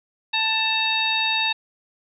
harmonic tone with a mistuned harmonic, 885 Hz, A5, 10 cents sharp, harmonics 1 / 2 / 3 / 4 / 5, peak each -27 / -30 / -23 / -24 / -32 dBFS, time 0.33-1.53 s, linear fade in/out 10 ms, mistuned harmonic 4, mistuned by +97 cents, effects none

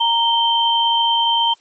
sine tone pair together, 928 / 3125 Hz, A#5 / G7, -8 / -6 cents, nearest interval octave + major sixth, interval 2102 cents, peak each -16 dBFS, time 0-1.54 s, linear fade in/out 10 ms, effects white hiss -55 dBFS RMS until 1.6 s + MP3 32 kbps

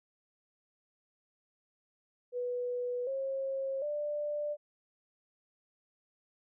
sine tone with pitch steps, 491.5 / 539.1 / 591.3 Hz, B4 / C#5 / D5, -8 / -48 / +12 cents, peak -32 dBFS, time 2.32-4.57 s, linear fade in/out 50 ms, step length 750 ms, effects none

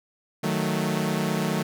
sawtooth chord, D# diminished, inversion none, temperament equal, 155.56 / 185 / 220 Hz, D#3 / F#3 / A3, 0 / 0 / 0 cents, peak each -24 dBFS, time 0.43-1.63 s, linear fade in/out 10 ms, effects none

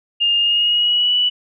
sine tone with pitch glide, 2821 to 2956 Hz, F7 to F#7, +17 to -2 cents, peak -13 dBFS, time 0.2-1.3 s, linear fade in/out 20 ms, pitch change +81 cents, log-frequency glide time 0.38-1.14 s, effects none

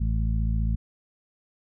harmonic tone, 55 Hz, A1, in tune, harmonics 1 / 2 / 3 / 4, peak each -23 / -29 / -33 / -35 dBFS, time 0-0.76 s, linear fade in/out 10 ms, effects none

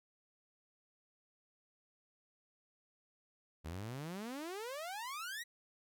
sawtooth exponential sweep, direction up, 74.4 to 1978 Hz, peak -38 dBFS, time 3.64-5.44 s, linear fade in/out 20 ms, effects none

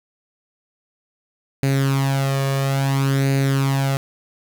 sawtooth tone with flanger, 136.6 Hz, C#3, 25 cents flat, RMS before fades -19 dBFS, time 1.63-3.97 s, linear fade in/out 0 ms, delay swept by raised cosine 0.45 to 1.75 ms, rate 0.59 Hz, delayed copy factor +0.65, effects none

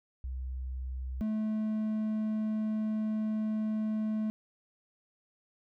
sine / triangle tone pair in turn, 64.3 / 216.3 Hz, C2 / A3, -30 / -29 cents, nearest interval octave + major sixth, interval 2101 cents, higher second, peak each -34 / -27 dBFS, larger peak second, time 0.24-1.21 / 1.21-4.3 s, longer second, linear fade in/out 0 ms, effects none

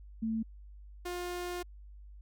sine / sawtooth tone pair in turn, 222.9 / 354.8 Hz, A3 / F4, +23 / +27 cents, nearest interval minor sixth, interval 804 cents, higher second, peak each -30 / -32 dBFS, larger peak first, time 0.22-0.43 / 1.05-1.63 s, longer second, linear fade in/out 10 ms, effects added 50 Hz sine -48 dBFS peak until 2.21 s

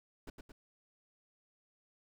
brown noise with echo, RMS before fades -45 dBFS, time 0.27-0.3 s, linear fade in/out 5 ms, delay 110 ms, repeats 2, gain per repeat -4 dB, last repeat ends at 0.52 s, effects none

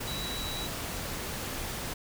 sine tone in noise, 3914 Hz, B7, 16 cents flat, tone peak -37 dBFS, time 0.07-0.67 s, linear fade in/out 10 ms, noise pink, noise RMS -36 dBFS, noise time 0-1.94 s, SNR -4 dB, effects none

